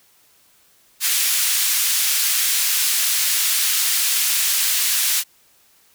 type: band-pass noise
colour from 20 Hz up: white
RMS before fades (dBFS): -19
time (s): 1-5.24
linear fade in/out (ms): 50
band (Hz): 2000 to 16000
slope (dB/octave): 12
effects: white hiss -56 dBFS RMS until 5.94 s